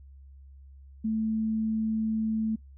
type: tone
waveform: sine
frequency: 220 Hz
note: A3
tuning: in tune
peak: -25 dBFS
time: 1.04-2.56 s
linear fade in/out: 10 ms
effects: noise-tail reverb RT60 0.1 s tail -22 dB re dry + added 68 Hz sine -47 dBFS peak until 2.77 s